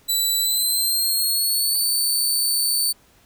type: tone with pitch glide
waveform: 15% pulse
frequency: 3970 to 4534 Hz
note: B7 to C#8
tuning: +8 to +38 cents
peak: -12 dBFS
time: 0.08-2.93 s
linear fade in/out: 20 ms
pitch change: +230 cents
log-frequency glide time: 0.39-1.86 s
effects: pink hiss -56 dBFS RMS until 3.25 s